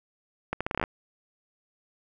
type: accelerating click train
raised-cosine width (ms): 0.5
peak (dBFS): -13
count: 10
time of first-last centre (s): 0.53-0.839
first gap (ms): 76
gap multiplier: 0.78
effects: none

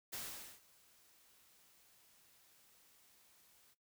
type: noise with ADSR envelope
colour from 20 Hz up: white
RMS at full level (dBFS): -44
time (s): 0.12-3.75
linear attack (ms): 16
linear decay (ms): 460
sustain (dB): -24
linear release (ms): 28
effects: noise-tail reverb RT60 0.2 s tail -21 dB re dry

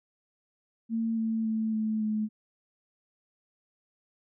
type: tone with pitch steps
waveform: sine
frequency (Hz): 226.5 / 223.5 / 220.6 / 217.7 / 214.8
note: A#3 / A3 / A3 / A3 / A3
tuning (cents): -50 / +27 / +5 / -18 / -41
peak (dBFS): -26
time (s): 0.89-2.29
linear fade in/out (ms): 50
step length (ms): 280
effects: none

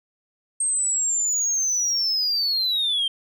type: linear sweep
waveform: sine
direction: down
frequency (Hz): 8460 to 3136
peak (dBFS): -18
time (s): 0.6-3.08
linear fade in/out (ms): 5
effects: tanh soft clip ceiling -18 dBFS

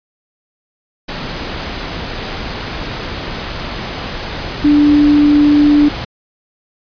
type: tone in noise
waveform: sine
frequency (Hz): 293.7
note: D4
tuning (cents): 0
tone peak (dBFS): -6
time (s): 4.64-5.89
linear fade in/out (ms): 10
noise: pink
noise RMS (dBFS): -23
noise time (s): 1.08-6.05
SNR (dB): +14
effects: resampled to 11025 Hz

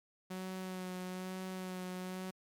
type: tone with vibrato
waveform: sawtooth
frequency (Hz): 185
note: F#3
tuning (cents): 0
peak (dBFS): -36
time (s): 0.3-2.31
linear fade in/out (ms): 10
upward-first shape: sine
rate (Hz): 1.1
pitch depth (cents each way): 19
effects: MP3 96 kbps

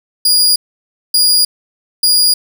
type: tone bursts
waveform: sawtooth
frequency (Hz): 4862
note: D#8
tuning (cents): -41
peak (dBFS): -5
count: 3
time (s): 0.25-2.34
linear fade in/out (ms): 5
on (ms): 310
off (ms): 580
effects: none

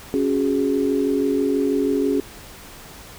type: chord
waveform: sine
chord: C# suspended fourth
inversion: none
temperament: just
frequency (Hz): 277.2 / 369.6 / 415.8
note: C#4 / F#4 / G#4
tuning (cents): 0 / -2 / +2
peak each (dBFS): -20 / -24 / -22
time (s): 0.14-2.2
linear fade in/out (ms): 0
effects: pink hiss -41 dBFS RMS until 3.18 s

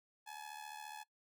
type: tone with amplitude modulation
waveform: sawtooth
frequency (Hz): 851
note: G#5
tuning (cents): +42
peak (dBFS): -40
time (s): 0.26-1.04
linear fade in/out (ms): 20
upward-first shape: sine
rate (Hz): 74.5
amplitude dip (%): 75
effects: noise-tail reverb RT60 0.1 s tail -21 dB re dry

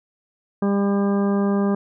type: harmonic tone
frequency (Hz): 200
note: G3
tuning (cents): +35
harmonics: 1 / 2 / 3 / 4 / 5 / 6 / 8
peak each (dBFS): -18 / -24 / -30 / -34 / -35 / -34 / -40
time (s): 0.62-1.75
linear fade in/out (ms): 5
effects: none

